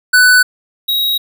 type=tone pair in turn; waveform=square; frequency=1494 / 3816 Hz; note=F#6 / A#7; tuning=+16 / +40 cents; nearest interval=octave + major third; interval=1624 cents; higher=second; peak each=-6 / -13 dBFS; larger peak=first; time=0.13-0.43 / 0.88-1.18 s; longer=neither; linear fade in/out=10 ms; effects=none